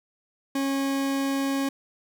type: tone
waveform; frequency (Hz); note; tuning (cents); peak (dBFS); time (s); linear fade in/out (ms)
40% pulse; 273.7; C#4; -22; -23; 0.55-1.69; 5
effects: none